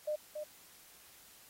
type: tone with echo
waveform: sine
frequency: 605 Hz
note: D#5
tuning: 49 cents flat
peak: -32 dBFS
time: 0.07-0.16 s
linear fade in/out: 10 ms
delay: 280 ms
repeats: 1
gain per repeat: -6 dB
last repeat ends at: 0.44 s
effects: white hiss -59 dBFS RMS until 1.49 s + AAC 48 kbps